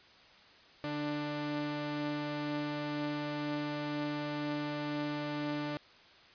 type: tone pair together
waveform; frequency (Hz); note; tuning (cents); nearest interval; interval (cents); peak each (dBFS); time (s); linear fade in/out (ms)
sawtooth; 146.83 / 295.7; D3 / D4; 0 / +12; octave; 1212; -37 / -31; 0.84-5.77; 0
effects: white hiss -58 dBFS RMS until 6.34 s + resampled to 11025 Hz